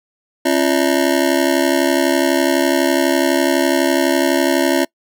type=ring-modulated tone; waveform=25% pulse; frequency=306.6 Hz; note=D#4; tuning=25 cents flat; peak=-6 dBFS; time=0.45-4.85 s; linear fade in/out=10 ms; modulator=36 Hz; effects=noise-tail reverb RT60 0.1 s tail -25 dB re dry